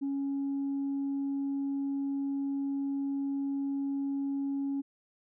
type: tone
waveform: sine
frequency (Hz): 277.2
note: C#4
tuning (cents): 0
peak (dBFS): -28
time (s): 0.01-4.82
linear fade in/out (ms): 20
effects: tanh soft clip ceiling -27 dBFS